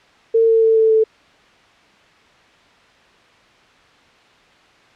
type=tone with pitch steps; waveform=sine; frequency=453.6 / 450.2 / 446.8 / 443.5 / 440.2 Hz; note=A#4 / A4 / A4 / A4 / A4; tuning=-47 / +40 / +27 / +14 / +1 cents; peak=-10 dBFS; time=0.34-1.04 s; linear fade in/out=10 ms; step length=140 ms; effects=white hiss -50 dBFS RMS until 4.95 s + low-pass 3000 Hz 12 dB/octave